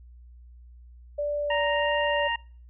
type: tone with vibrato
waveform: sine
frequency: 583 Hz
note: D5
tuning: 13 cents flat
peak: -25 dBFS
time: 1.18-2.28 s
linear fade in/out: 10 ms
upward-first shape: sine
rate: 1.6 Hz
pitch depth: 8 cents each way
type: harmonic tone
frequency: 932.3 Hz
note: A#5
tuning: in tune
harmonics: 1 / 2 / 3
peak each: -28 / -29 / -31 dBFS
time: 1.5-2.36 s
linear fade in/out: 5 ms
effects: noise-tail reverb RT60 0.5 s tail -26 dB re dry + added 60 Hz sine -46 dBFS peak until 2.69 s